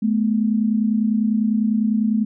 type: tone pair together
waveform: sine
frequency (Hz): 214.1 / 244.1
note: A3 / B3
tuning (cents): -47 / -20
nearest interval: major second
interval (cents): 227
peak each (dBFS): -17 / -22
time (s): 0.02-2.25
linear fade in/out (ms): 10
effects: none